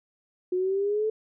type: exponential sweep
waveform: sine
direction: up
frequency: 360.1 to 440 Hz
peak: -23 dBFS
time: 0.52-1.1 s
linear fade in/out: 5 ms
effects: none